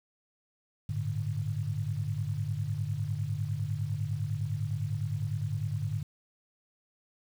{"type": "chord", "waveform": "sine", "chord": "G suspended second", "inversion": "none", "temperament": "equal with one note detuned", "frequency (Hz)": [100.12, 110, 146.83], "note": ["G2", "A2", "D3"], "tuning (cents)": [37, 0, 0], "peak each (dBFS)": -34, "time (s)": [0.89, 6.03], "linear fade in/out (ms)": 5, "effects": ["9-bit"]}